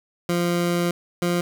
20% pulse tone pair in turn, 173.7 / 174.71 Hz, F3 / F3, -9 / +1 cents, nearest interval unison, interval 10 cents, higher second, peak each -15 dBFS, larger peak neither, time 0.29-0.91 / 1.22-1.41 s, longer first, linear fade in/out 2 ms, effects none

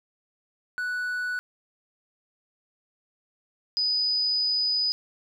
triangle / sine tone pair in turn, 1480 / 4978 Hz, F#6 / D#8, 0 / 0 cents, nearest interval octave + major sixth, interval 2100 cents, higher second, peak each -25 / -22 dBFS, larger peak second, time 0.78-1.39 / 3.77-4.92 s, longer second, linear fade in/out 0 ms, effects none

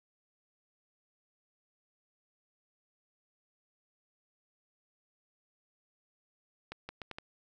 accelerating click train, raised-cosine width 0.3 ms, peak -25 dBFS, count 5, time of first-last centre 6.72-7.185 s, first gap 170 ms, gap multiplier 0.75, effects none

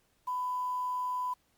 sine tone with quantisation, 999 Hz, B5, 20 cents sharp, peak -30 dBFS, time 0.27-1.34 s, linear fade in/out 10 ms, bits 9, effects pink hiss -71 dBFS RMS until 1.57 s + MP3 96 kbps

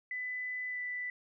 sine tone with pitch glide, 2000 to 1983.9 Hz, B6 to B6, +21 to +7 cents, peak -35 dBFS, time 0.11-1.1 s, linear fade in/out 2 ms, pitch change -14 cents, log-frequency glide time 0.69-0.79 s, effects none

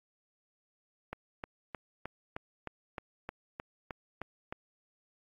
click train, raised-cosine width 0.5 ms, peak -23 dBFS, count 12, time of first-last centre 1.13-4.525 s, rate 3.24 Hz, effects AAC 48 kbps

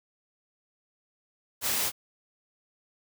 white noise, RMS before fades -28 dBFS, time 1.61-1.92 s, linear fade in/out 50 ms, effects none

